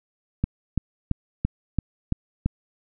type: click train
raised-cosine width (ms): 5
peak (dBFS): -9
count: 7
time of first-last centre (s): 0.44-2.46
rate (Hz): 2.97
effects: none